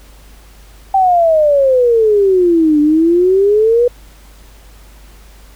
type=exponential two-way sweep; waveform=sine; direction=down then up; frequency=784 to 293.7 to 492.6 Hz; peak=-7 dBFS; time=0.94-3.88 s; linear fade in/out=5 ms; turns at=2.8 s; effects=added 50 Hz sine -38 dBFS peak until 5.55 s + pink hiss -45 dBFS RMS until 5.55 s